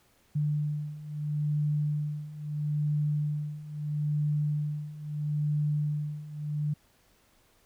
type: beating tone pair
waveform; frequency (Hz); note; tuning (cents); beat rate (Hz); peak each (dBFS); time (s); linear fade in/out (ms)
sine; 148.5 / 149.26; D3 / D3; +20 / +28; 0.76; -32 / -29; 0.35-6.74; 10
effects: pink hiss -65 dBFS RMS until 7.65 s